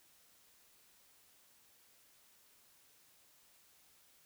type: silence
effects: white hiss -67 dBFS RMS until 4.25 s